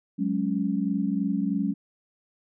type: chord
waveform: sine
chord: F# suspended second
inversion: none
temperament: just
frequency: 185 / 208.1 / 277.5 Hz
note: F#3 / G#3 / C#4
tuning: 0 / +4 / +2 cents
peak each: -28 / -27 / -28 dBFS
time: 0.18-1.74 s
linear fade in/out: 20 ms
effects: none